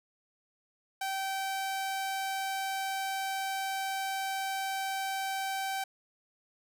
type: tone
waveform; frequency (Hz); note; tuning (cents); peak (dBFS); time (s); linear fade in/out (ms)
sawtooth; 774; G5; -22; -28; 1.01-5.84; 5
effects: none